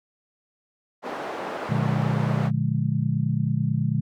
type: band-pass noise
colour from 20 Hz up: white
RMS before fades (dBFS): -32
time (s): 1.02-2.51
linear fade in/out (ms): 50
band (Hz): 300 to 910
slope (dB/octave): 12
type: chord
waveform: sine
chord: Bb dominant seventh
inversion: none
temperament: just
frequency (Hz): 116.54 / 145.68 / 174.81 / 209.8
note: Bb2 / D3 / F3 / Ab3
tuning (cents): 0 / -14 / +2 / +18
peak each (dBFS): -26 / -24 / -30 / -28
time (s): 1.69-4.01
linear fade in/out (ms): 10
effects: none